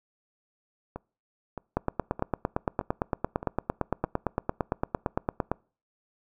two click trains, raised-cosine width 1 ms, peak -21 / -11 dBFS, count 6 / 34, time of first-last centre 0.96-4.046 / 1.77-5.516 s, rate 1.62 / 8.81 Hz, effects noise-tail reverb RT60 0.4 s tail -26 dB re dry

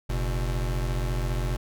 square tone pair together, 45.22 / 121 Hz, F#1 / B2, -39 / -35 cents, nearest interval octave + perfect fourth, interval 1704 cents, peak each -27 / -31 dBFS, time 0.09-1.57 s, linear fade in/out 10 ms, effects none

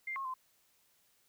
sine tone with pitch steps, 2102 / 1082 / 1034 Hz, C7 / C#6 / C6, +7 / -42 / -21 cents, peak -36 dBFS, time 0.07-0.34 s, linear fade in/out 5 ms, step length 90 ms, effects white hiss -71 dBFS RMS until 1.28 s

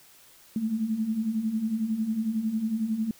sine beating tone pair, 212.3 / 223.3 Hz, G#3 / A3, +38 / +26 cents, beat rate 11 Hz, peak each -32 / -26 dBFS, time 0.56-3.11 s, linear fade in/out 2 ms, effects white hiss -55 dBFS RMS until 3.19 s

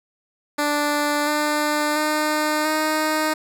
10% pulse tone with pitch steps, 293.7 / 299 / 304.4 / 309.9 Hz, D4 / D4 / D#4 / D#4, 0 / +31 / -38 / -7 cents, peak -11 dBFS, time 0.58-3.34 s, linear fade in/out 10 ms, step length 690 ms, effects none

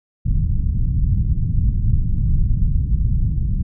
pink low-pass noise, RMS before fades -17 dBFS, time 0.25-3.63 s, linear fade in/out 10 ms, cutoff 150 Hz, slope 24 dB/octave, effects none

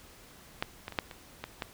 clicks, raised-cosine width 0.3 ms, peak -13 / -21 / -26 / -11 / -27 / -20 / -17 dBFS, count 7, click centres 0.625 / 0.881 / 0.923 / 0.988 / 1.112 / 1.44 / 1.622 s, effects pink hiss -54 dBFS RMS until 1.73 s

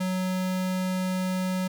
square tone, 185.3 Hz, F#3, 3 cents sharp, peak -26 dBFS, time 0-1.68 s, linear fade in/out 10 ms, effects none

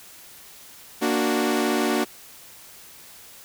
sawtooth chord, Bb augmented, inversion none, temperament equal, 233.1 / 293.7 / 370 Hz, Bb3 / D4 / F#4, 0 / 0 / 0 cents, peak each -21 dBFS, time 1.01-2.05 s, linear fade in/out 20 ms, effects white hiss -46 dBFS RMS until 3.44 s

